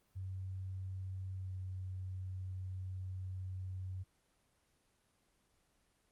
sine tone with pitch glide, 94.3 to 93.27 Hz, F#2 to F#2, +33 to +14 cents, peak -40 dBFS, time 0.15-4.04 s, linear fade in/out 20 ms, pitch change -19 cents, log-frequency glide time 1.36-1.54 s, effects pink hiss -75 dBFS RMS until 6.11 s + Opus 24 kbps

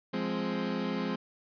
30% pulse chord, F minor, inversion none, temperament equal, 174.61 / 207.7 / 261.6 Hz, F3 / Ab3 / C4, 0 / 0 / 0 cents, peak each -34 / -31 / -32 dBFS, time 0.13-1.16 s, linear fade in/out 10 ms, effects resampled to 11025 Hz

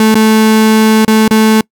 35% pulse tone with dropouts, 218.6 Hz, A3, 11 cents flat, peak -3 dBFS, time 0-1.61 s, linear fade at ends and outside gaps 2 ms, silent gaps 0.144-0.153 / 1.049-1.079 / 1.279-1.309 s, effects noise-tail reverb RT60 0.1 s tail -26 dB re dry

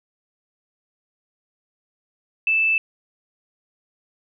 sine tone, 2637 Hz, E7, in tune, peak -16 dBFS, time 2.47-2.78 s, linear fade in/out 2 ms, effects none

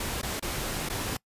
pink noise with dropouts, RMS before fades -32 dBFS, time 0-1.17 s, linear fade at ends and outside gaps 5 ms, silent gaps 0.216-0.229 / 0.397-0.424 / 0.889-0.898 s, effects noise-tail reverb RT60 0.1 s tail -24 dB re dry + resampled to 32000 Hz

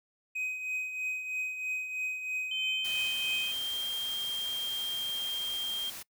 triangle tone with tremolo, 2515 Hz, D#7, 18 cents sharp, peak -28 dBFS, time 0.35-3.52 s, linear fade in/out 10 ms, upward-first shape triangle, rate 3.1 Hz, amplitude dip 60%
sine tone with pitch glide, 3092 to 3195 Hz, G7 to G7, -24 to +32 cents, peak -31 dBFS, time 2.51-5.9 s, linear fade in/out 5 ms, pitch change +56 cents, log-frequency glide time 2.66-3.89 s
white noise, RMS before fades -43 dBFS, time 2.84-6.03 s, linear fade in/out 10 ms
effects noise-tail reverb RT60 0.1 s tail -23 dB re dry

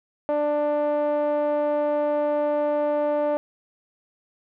5% pulse tone with low-pass filter, 295.4 Hz, D4, 10 cents sharp, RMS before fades -23 dBFS, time 0.29-3.37 s, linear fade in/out 0 ms, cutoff 650 Hz, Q 3.7, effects none

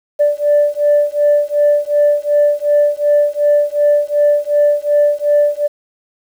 sine beating tone pair, 585 / 587.7 Hz, D5 / D5, -7 / +1 cents, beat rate 2.7 Hz, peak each -12 dBFS, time 0.19-5.68 s, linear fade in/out 20 ms, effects tanh soft clip ceiling -4 dBFS + 7-bit

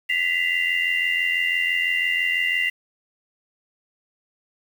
sine tone cluster, 1968 / 2054 / 2783 Hz, B6 / C7 / F7, -7 / -33 / -7 cents, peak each -24 dBFS, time 0.09-2.7 s, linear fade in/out 10 ms, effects 7-bit

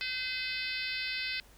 harmonic tone with a mistuned harmonic, 512 Hz, C5, 38 cents flat, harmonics 3 / 4 / 5 / 6 / 7 / 8 / 9 / 10, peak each -42 / -39 / -38 / -45 / -43 / -42 / -41 / -45 dBFS, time 0.01-1.4 s, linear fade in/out 0 ms, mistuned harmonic 7, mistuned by -15 cents, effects added 50 Hz sine -60 dBFS peak until 1.57 s + pink hiss -60 dBFS RMS until 1.57 s

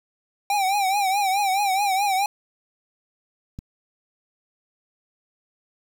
square tone with vibrato, 787 Hz, G5, 7 cents sharp, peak -20 dBFS, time 0.5-2.26 s, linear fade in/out 2 ms, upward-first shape triangle, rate 4.7 Hz, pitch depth 110 cents each way
click, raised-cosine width 5 ms, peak -21 dBFS, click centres 3.589 s
effects 8-bit

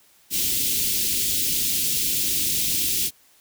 white band-stop noise, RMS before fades -23 dBFS, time 0.3-3.11 s, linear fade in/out 50 ms, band 360 to 2700 Hz, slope 24 dB/octave, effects white hiss -57 dBFS RMS until 3.4 s

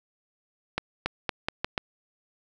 accelerating click train, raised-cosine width 0.3 ms, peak -10 dBFS, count 6, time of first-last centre 0.78-1.778 s, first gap 280 ms, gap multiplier 0.83, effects none

